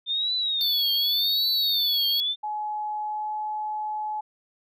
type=tone with vibrato; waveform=sine; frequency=3584 Hz; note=A7; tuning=31 cents sharp; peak=-23 dBFS; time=0.06-2.36 s; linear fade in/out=50 ms; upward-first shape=triangle; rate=0.87 Hz; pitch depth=200 cents each way
type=tone; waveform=square; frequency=4435 Hz; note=C#8; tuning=in tune; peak=-25 dBFS; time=0.61-2.2 s; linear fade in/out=0 ms
type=tone with pitch glide; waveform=sine; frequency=847 to 852.4 Hz; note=G#5 to G#5; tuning=+34 to +45 cents; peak=-27 dBFS; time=2.43-4.21 s; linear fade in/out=10 ms; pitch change=+11 cents; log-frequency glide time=3-3.33 s
effects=none